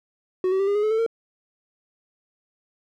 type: tone with pitch steps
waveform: triangle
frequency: 370 / 381.3 / 392.9 / 404.9 / 417.2 / 430 / 443.1 / 456.6 Hz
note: F#4 / G4 / G4 / G#4 / G#4 / A4 / A4 / A#4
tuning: 0 / -48 / +4 / -44 / +8 / -40 / +12 / -36 cents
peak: -17 dBFS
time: 0.44-1.064 s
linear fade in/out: 2 ms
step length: 78 ms
effects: none